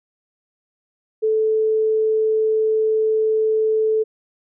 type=tone; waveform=sine; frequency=437.1 Hz; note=A4; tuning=11 cents flat; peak=-15 dBFS; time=1.22-4.04 s; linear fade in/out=20 ms; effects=none